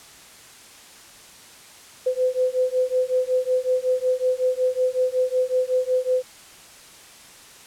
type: beating tone pair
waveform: sine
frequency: 506 / 511.4 Hz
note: B4 / C5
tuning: +42 / -40 cents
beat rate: 5.4 Hz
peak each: -22 dBFS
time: 2.06-6.23 s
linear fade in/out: 10 ms
effects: white hiss -46 dBFS RMS until 7.66 s + low-pass 10000 Hz 12 dB/octave